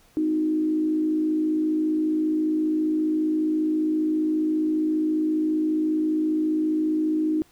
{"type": "tone with frequency modulation", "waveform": "sine", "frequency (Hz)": 311.1, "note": "D#4", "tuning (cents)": 0, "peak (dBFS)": -20, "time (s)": [0.17, 7.42], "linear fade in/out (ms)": 0, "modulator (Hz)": 54.8, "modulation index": 0.44, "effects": ["pink hiss -58 dBFS RMS until 7.51 s"]}